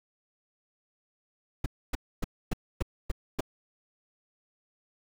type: noise bursts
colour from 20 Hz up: brown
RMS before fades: -27 dBFS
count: 7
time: 1.64-3.407 s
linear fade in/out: 5 ms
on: 21 ms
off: 270 ms
effects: none